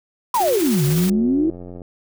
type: exponential two-way sweep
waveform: sine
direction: down then up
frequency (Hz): 1046.5 to 138.59 to 335.3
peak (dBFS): -15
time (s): 0.34-1.5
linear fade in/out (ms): 2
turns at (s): 0.84
type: noise with tremolo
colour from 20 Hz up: white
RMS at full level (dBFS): -27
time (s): 0.34-1.1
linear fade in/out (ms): 5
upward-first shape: sine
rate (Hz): 16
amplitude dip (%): 30
type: tone with pitch glide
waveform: sine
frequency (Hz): 363.9 to 361.8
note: F#4 to F#4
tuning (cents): -29 to -39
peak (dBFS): -25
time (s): 0.4-1.48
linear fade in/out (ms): 5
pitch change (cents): -10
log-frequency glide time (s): 0.84-1.11
type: click train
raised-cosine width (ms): 2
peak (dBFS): -23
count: 85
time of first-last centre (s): 0.87-1.818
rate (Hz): 88.6
effects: none